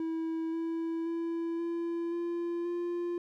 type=tone with pitch steps; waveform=triangle; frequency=325.2 / 329.5 / 334 / 338.4 / 342.9 / 347.5 Hz; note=E4 / E4 / E4 / E4 / F4 / F4; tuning=-23 / -1 / +23 / +45 / -32 / -9 cents; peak=-29 dBFS; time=0-3.18 s; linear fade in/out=2 ms; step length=530 ms; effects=none